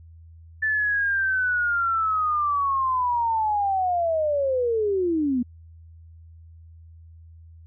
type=linear sweep; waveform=sine; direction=down; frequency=1760 to 235.7 Hz; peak=-20 dBFS; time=0.62-5.43 s; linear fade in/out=10 ms; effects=added 82 Hz sine -44 dBFS peak until 7.66 s